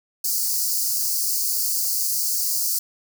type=high-pass noise; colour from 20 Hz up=white; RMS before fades=-23 dBFS; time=0.24-2.79 s; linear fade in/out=5 ms; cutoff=4400 Hz; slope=96 dB/octave; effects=none